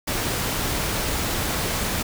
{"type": "noise", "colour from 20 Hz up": "pink", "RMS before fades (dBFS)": -25, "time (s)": [0.07, 2.03], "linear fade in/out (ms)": 10, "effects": []}